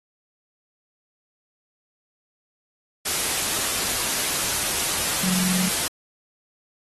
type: tone in noise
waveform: sine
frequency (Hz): 183.1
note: F#3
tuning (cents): -18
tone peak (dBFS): -23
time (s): 5.23-5.69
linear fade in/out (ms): 10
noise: white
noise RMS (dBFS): -24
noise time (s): 3.05-5.88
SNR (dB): -2
effects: AAC 32 kbps